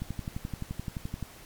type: click train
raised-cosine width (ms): 5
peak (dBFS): -21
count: 15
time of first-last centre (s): 0.02-1.227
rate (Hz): 11.6
effects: pink hiss -50 dBFS RMS until 1.45 s + MP3 96 kbps